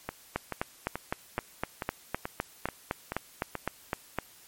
two click trains, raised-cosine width 0.5 ms, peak -13 / -17 dBFS, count 16 / 9, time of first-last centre 0.36-4.187 / 0.09-3.553 s, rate 3.92 / 2.31 Hz, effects white hiss -55 dBFS RMS until 4.47 s + MP3 64 kbps

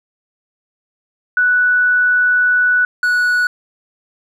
sine / triangle tone pair in turn, 1480 / 1470.6 Hz, F#6 / F#6, 0 / -11 cents, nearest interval unison, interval 11 cents, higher first, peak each -10 dBFS, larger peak neither, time 1.37-2.85 / 3.03-3.47 s, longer first, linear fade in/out 2 ms, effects none

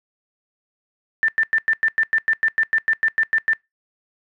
sine tone bursts, 1784 Hz, A6, 23 cents sharp, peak -14 dBFS, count 16, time 1.23-3.533 s, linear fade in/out 0 ms, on 53 ms, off 97 ms, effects noise-tail reverb RT60 0.2 s tail -26 dB re dry

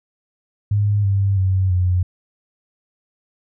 sine tone with pitch steps, 103 / 98.63 / 94.45 / 90.45 Hz, G#2 / G2 / F#2 / F#2, -14 / +11 / +36 / -39 cents, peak -14 dBFS, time 0.71-2.03 s, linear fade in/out 5 ms, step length 330 ms, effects none

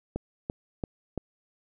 click train, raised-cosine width 2 ms, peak -17 dBFS, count 4, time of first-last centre 0.16-1.177 s, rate 2.95 Hz, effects none

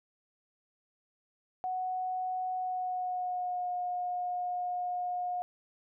sine tone with pitch glide, 740 to 718.5 Hz, F#5 to F5, 0 to +49 cents, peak -31 dBFS, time 1.64-5.42 s, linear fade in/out 0 ms, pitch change -51 cents, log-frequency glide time 2.55-3.71 s, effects none

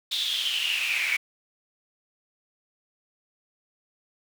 brown noise with high-pass filter sweep, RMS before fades -27 dBFS, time 0.11-1.17 s, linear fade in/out 10 ms, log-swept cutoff 3700 to 2200 Hz, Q 9.1, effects none

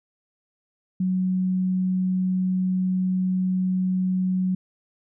sine tone, 185.2 Hz, F#3, 2 cents sharp, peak -20 dBFS, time 1-4.55 s, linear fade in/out 5 ms, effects none

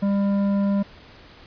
sine tone with tanh clipping, 199.6 Hz, G3, 32 cents sharp, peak -20 dBFS, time 0.02-0.83 s, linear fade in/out 10 ms, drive 11 dB, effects pink hiss -47 dBFS RMS until 1.46 s + resampled to 11025 Hz

